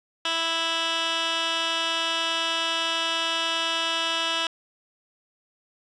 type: tone with band-pass filter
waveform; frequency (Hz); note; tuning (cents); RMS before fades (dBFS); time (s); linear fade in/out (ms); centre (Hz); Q
15% pulse; 329.6; E4; 0; -26; 0.25-4.47; 2; 2900; 1.8
effects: resampled to 24000 Hz + 9-bit